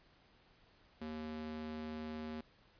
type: tone with high-pass filter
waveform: square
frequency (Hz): 77.78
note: D#2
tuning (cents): 0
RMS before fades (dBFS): -44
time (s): 1.01-2.41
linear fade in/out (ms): 5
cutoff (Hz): 200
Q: 1.9
effects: pink hiss -67 dBFS RMS until 2.79 s + resampled to 11025 Hz